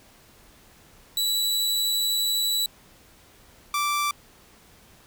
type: tone pair in turn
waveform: sawtooth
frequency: 3936 / 1170.2 Hz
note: B7 / D6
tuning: -7 / -7 cents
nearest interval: octave + major sixth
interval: 2100 cents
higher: first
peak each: -19 dBFS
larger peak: neither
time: 1.17-2.66 / 3.74-4.11 s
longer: first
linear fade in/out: 2 ms
effects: pink hiss -54 dBFS RMS until 5.06 s